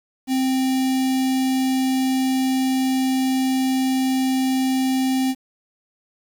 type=tone with notch filter; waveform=square; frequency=261.6 Hz; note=C4; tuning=in tune; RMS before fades=-20 dBFS; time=0.27-5.35 s; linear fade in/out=50 ms; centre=1300 Hz; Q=1.1; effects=8-bit